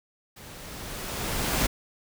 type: noise with level ramp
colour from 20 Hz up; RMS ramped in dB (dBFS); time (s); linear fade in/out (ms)
pink; -46 to -24; 0.36-1.67; 10
effects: none